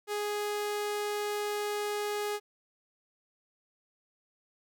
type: tone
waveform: sawtooth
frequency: 415.3 Hz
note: G#4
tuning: in tune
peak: -27 dBFS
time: 0.07-2.4 s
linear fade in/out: 50 ms
effects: none